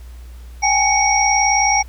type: tone cluster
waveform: sine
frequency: 788 / 847 / 2235 / 5630 Hz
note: G5 / G#5 / C#7 / F8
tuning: +9 / +34 / +14 / +13 cents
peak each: -18 dBFS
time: 0.62-1.83 s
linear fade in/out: 20 ms
effects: added 60 Hz sine -33 dBFS peak until 1.88 s + pink hiss -50 dBFS RMS until 1.88 s